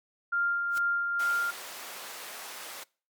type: tone with tremolo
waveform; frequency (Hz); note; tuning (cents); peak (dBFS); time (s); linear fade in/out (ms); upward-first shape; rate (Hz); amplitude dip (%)
sine; 1396.9; F6; 0; -24; 0.32-1.51; 10; sine; 2.3; 35
type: noise with exponential growth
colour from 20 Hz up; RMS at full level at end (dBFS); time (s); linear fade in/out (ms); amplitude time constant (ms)
white; -37; 0.69-0.78; 1; 19
type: high-pass noise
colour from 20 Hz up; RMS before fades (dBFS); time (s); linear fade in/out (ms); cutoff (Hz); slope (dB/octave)
pink; -42; 1.19-2.84; 10; 640; 12
effects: noise-tail reverb RT60 0.4 s tail -25 dB re dry + MP3 96 kbps